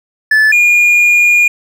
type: tone pair in turn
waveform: triangle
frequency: 1739 / 2428 Hz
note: A6 / D#7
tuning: -21 / -43 cents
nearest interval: tritone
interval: 578 cents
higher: second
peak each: -4 dBFS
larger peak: neither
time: 0.31-0.52 / 0.52-1.48 s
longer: second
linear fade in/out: 5 ms
effects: none